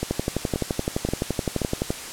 two click trains, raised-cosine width 2 ms, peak -9 / -11 dBFS, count 22 / 4, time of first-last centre 0.11-1.905 / 0.03-1.617 s, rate 11.7 / 1.89 Hz, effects white hiss -35 dBFS RMS until 2.12 s + low-pass 10000 Hz 12 dB/octave

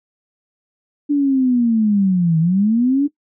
sine linear two-way sweep, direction down then up, 293.7 to 157.7 to 293.7 Hz, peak -12 dBFS, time 1.09-3.08 s, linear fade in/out 20 ms, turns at 2.39 s, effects noise-tail reverb RT60 0.1 s tail -19 dB re dry

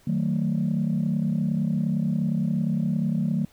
sine chord, D# diminished, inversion none, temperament just, 155.56 / 186.68 / 224 Hz, D#3 / F#3 / A3, 0 / +16 / +31 cents, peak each -25 dBFS, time 0.07-3.45 s, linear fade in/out 5 ms, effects tanh soft clip ceiling -16 dBFS + pink hiss -58 dBFS RMS until 3.52 s

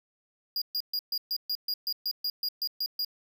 square tone bursts, 4849 Hz, D#8, 45 cents flat, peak -28 dBFS, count 14, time 0.56-3.048 s, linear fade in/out 2 ms, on 57 ms, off 130 ms, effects none

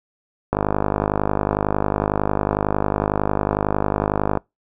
click train, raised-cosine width 1 ms, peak -4 dBFS, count 197, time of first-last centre 0.53-4.373 s, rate 51 Hz, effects noise-tail reverb RT60 0.2 s tail -26 dB re dry

